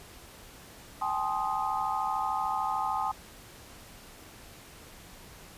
sine chord, A half-diminished seventh, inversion third, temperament equal with one note detuned, 784 / 857.4 / 1046.5 / 1244.5 Hz, G5 / A5 / C6 / Eb6, 0 / -45 / 0 / 0 cents, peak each -33 / -32 / -34 / -34 dBFS, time 1.01-3.12 s, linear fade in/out 10 ms, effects pink hiss -50 dBFS RMS until 5.57 s + resampled to 32000 Hz

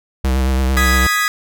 square tone with vibrato, 65.41 Hz, C2, in tune, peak -14 dBFS, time 0.24-1.07 s, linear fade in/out 5 ms, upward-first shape sine, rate 8.9 Hz, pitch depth 40 cents each way
40% pulse chord, G# minor, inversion second, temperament equal, 1244.5 / 1661.2 / 1975.5 Hz, D#6 / G#6 / B6, 0 / 0 / 0 cents, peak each -18 dBFS, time 0.77-1.28 s, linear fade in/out 0 ms
effects none

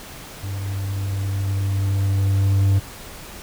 triangle tone with level ramp, 98 Hz, G2, in tune, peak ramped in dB -23 to -11 dBFS, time 0.42-2.8 s, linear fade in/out 20 ms, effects pink hiss -38 dBFS RMS until 3.42 s

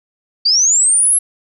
sine linear sweep, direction up, 4547 to 11175 Hz, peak -9 dBFS, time 0.45-1.19 s, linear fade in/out 10 ms, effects none

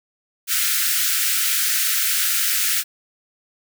white high-pass noise, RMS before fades -20 dBFS, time 0.47-2.84 s, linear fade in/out 50 ms, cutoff 1300 Hz, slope 96 dB/octave, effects none

